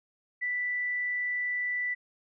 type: tone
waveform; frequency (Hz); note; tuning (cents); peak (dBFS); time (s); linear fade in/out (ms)
sine; 1975.5; B6; 0; -28; 0.41-1.95; 20
effects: none